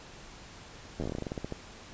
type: slowing click train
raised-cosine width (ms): 2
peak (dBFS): -21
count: 16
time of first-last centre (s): 1-1.523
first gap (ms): 11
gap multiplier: 1.15
effects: pink hiss -49 dBFS RMS until 1.93 s + resampled to 16000 Hz